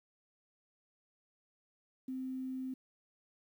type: tone with quantisation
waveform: sine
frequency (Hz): 260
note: C4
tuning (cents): -11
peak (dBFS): -37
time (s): 2.08-2.74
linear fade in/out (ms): 5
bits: 11
effects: none